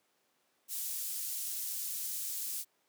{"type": "high-pass noise", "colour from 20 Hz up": "pink", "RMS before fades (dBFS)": -38, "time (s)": [0.68, 2.65], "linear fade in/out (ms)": 50, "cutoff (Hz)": 8400, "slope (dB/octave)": 12, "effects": ["pink hiss -74 dBFS RMS until 2.88 s", "high-pass 300 Hz 12 dB/octave"]}